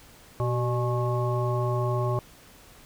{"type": "harmonic tone with a mistuned harmonic", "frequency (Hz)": 121, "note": "B2", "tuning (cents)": -35, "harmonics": [1, 3, 5, 7, 9], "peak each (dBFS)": [-25, -31, -32, -37, -33], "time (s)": [0.4, 2.19], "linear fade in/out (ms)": 0, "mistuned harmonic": 3, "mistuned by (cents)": 67, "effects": ["pink hiss -52 dBFS RMS until 2.85 s"]}